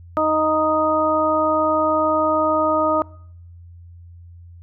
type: harmonic tone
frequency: 311.1 Hz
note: D#4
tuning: in tune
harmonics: 1 / 2 / 3 / 4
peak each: -24 / -19 / -24 / -20 dBFS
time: 0.17-3.02 s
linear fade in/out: 0 ms
effects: noise-tail reverb RT60 0.7 s tail -24 dB re dry + added 86 Hz sine -39 dBFS peak until 4.62 s